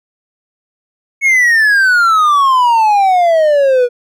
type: exponential sweep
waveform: triangle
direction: down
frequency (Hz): 2217 to 478.6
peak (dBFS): -5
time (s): 1.21-3.89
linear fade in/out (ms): 50
effects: none